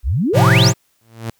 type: exponential sweep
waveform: sine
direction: up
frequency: 48.77 to 8030 Hz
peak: -14 dBFS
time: 0.03-0.73 s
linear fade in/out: 50 ms
type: chord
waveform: square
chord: F major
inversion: first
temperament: equal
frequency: 110 / 130.81 / 174.61 Hz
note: A2 / C3 / F3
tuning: 0 / 0 / 0 cents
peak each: -14 / -14 / -18 dBFS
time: 0.33-0.74 s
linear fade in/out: 50 ms
type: tone with exponential growth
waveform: sawtooth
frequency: 113.9 Hz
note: A#2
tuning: 40 cents flat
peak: -17 dBFS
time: 1.01-1.3 s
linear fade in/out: 5 ms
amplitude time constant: 63 ms
effects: white hiss -62 dBFS RMS until 1.39 s